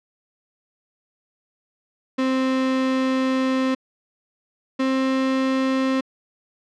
35% pulse tone pair in turn, 261.6 / 264 Hz, C4 / C4, 0 / +16 cents, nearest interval unison, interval 16 cents, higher second, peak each -17 dBFS, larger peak neither, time 2.18-3.75 / 4.79-6.01 s, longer first, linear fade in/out 10 ms, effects low-pass 4000 Hz 12 dB/octave

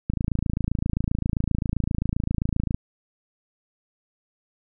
click train, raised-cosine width 5 ms, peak -11 dBFS, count 74, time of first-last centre 0.1-2.745 s, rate 27.6 Hz, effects none

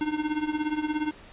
square tone with tremolo, 304.4 Hz, D#4, 38 cents flat, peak -23 dBFS, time 0.01-1.11 s, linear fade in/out 0 ms, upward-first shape triangle, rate 17 Hz, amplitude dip 85%, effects pink hiss -49 dBFS RMS until 1.32 s + resampled to 8000 Hz

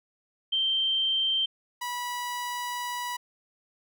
sine / sawtooth tone pair in turn, 3136 / 977 Hz, G7 / B5, 0 / -19 cents, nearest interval octave + minor sixth, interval 2019 cents, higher first, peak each -23 / -27 dBFS, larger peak first, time 0.52-1.46 / 1.81-3.17 s, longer second, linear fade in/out 10 ms, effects none

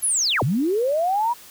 sine linear two-way sweep, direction down then up, 11480 to 106.8 to 980 Hz, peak -18 dBFS, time 0.02-1.34 s, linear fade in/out 20 ms, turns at 0.43 s, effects white hiss -45 dBFS RMS until 1.5 s

